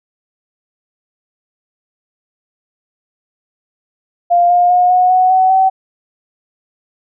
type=tone with pitch steps; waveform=sine; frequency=698.5 / 708.7 / 719 / 729.4 / 740 / 750.8 / 761.7 Hz; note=F5 / F5 / F#5 / F#5 / F#5 / F#5 / G5; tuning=0 / +25 / -50 / -25 / 0 / +25 / -50 cents; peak=-7 dBFS; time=4.3-5.7 s; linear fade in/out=20 ms; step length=200 ms; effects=none